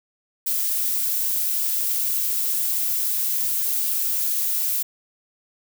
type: noise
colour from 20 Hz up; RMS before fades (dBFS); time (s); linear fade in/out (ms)
violet; -23; 0.46-4.83; 10
effects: none